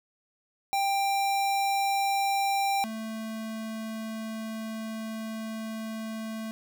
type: tone pair in turn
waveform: square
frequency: 790 / 221.2 Hz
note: G5 / A3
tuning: +13 / +9 cents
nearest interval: octave + minor seventh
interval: 2204 cents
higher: first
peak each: -25 / -34 dBFS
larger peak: first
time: 0.73-2.84 / 2.84-6.51 s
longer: second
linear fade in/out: 0 ms
effects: none